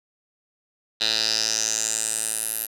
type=tone with band-pass filter sweep; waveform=10% pulse; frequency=110.5 Hz; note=A2; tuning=8 cents sharp; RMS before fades=-25 dBFS; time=1-2.67 s; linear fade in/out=20 ms; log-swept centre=4000 to 12000 Hz; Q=4.9; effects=none